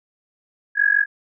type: tone with amplitude modulation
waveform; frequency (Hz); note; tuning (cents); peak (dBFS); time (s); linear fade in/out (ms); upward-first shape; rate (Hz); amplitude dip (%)
sine; 1661.2; G#6; 0; -10; 0.75-1.06; 50; sine; 46.7; 95
effects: none